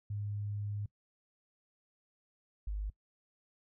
sine tone pair in turn, 103 / 51.07 Hz, G#2 / G#1, -14 / -28 cents, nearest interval octave, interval 1214 cents, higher first, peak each -35 / -34 dBFS, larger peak second, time 0.1-0.86 / 2.67-2.9 s, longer first, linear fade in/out 5 ms, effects noise-tail reverb RT60 0.1 s tail -22 dB re dry

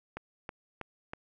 click train, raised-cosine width 0.5 ms, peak -23 dBFS, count 4, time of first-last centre 0.17-1.135 s, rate 3.11 Hz, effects none

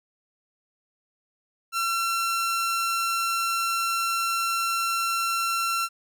sawtooth tone, 1355 Hz, E6, 47 cents sharp, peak -20 dBFS, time 1.72-5.89 s, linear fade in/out 50 ms, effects none

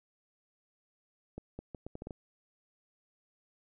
accelerating click train, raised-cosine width 2 ms, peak -28 dBFS, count 8, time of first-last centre 1.38-2.108 s, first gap 210 ms, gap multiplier 0.75, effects none

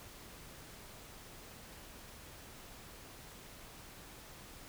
silence, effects pink hiss -53 dBFS RMS until 4.68 s

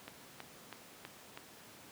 click train, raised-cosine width 0.3 ms, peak -28 dBFS, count 5, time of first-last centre 0.08-1.374 s, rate 3.09 Hz, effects pink hiss -55 dBFS RMS until 1.91 s + high-pass 150 Hz 12 dB/octave

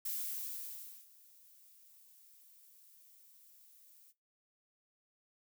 violet noise with ADSR envelope, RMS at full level -38 dBFS, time 0.05-4.13 s, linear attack 6 ms, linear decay 1000 ms, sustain -24 dB, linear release 31 ms, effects noise-tail reverb RT60 0.2 s tail -17 dB re dry

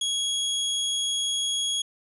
sawtooth tone, 3322 Hz, G#7, in tune, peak -21 dBFS, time 0.01-1.82 s, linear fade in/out 5 ms, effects resampled to 24000 Hz

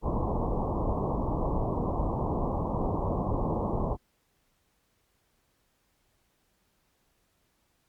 pink low-pass noise, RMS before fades -29 dBFS, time 0.02-3.97 s, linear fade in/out 50 ms, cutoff 1100 Hz, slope 96 dB/octave, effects pink hiss -72 dBFS RMS until 7.88 s + Opus 48 kbps

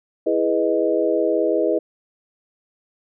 sine chord, E major seventh, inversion none, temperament equal, 329.6 / 415.3 / 493.9 / 622.3 Hz, E4 / G#4 / B4 / D#5, 0 / 0 / 0 / 0 cents, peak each -22 dBFS, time 0.26-1.79 s, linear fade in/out 10 ms, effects none

